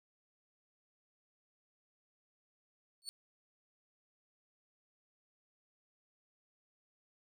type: tone with exponential growth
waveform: 30% pulse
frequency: 4435 Hz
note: C#8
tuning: in tune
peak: -33 dBFS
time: 3.02-3.09 s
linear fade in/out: 0 ms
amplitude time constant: 15 ms
effects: none